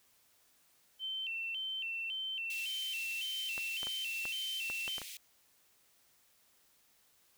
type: tone with vibrato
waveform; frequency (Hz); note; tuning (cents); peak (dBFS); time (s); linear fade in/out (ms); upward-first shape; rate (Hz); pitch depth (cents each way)
sine; 2885; F#7; -44; -36; 0.99-5.01; 50; square; 1.8; 120
type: high-pass noise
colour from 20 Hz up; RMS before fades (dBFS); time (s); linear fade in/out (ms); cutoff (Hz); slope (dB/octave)
pink; -47; 2.5-5.17; 2; 2200; 48
type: clicks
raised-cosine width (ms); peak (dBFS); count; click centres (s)
0.5; -29; 8; 3.579 / 3.831 / 3.87 / 4.254 / 4.7 / 4.879 / 4.982 / 5.017
effects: white hiss -69 dBFS RMS until 7.37 s